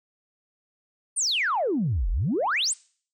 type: exponential two-way sweep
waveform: sine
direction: down then up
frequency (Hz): 9680 to 37.53 to 9680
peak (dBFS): -21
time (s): 1.16-2.74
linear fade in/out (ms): 20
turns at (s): 2.1
effects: noise-tail reverb RT60 0.5 s tail -25 dB re dry + tanh soft clip ceiling -17 dBFS